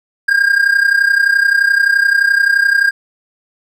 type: tone with amplitude modulation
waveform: triangle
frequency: 1611 Hz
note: G6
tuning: 47 cents sharp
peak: -4 dBFS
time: 0.28-2.91 s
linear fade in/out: 10 ms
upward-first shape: sine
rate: 31.6 Hz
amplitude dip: 75%
effects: none